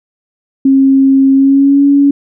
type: tone with pitch glide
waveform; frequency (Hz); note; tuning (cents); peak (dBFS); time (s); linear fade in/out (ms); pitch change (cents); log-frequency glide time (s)
sine; 270 to 281.8; C#4 to C#4; -45 to +29; -4; 0.65-2.11; 5; +74; 1.34-1.84
effects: none